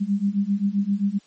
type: beating tone pair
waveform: sine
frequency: 196.3 / 203.9 Hz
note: G3 / G#3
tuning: +3 / -32 cents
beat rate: 7.6 Hz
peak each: -23 / -22 dBFS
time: 0-1.19 s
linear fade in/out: 20 ms
effects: white hiss -57 dBFS RMS until 1.26 s + MP3 32 kbps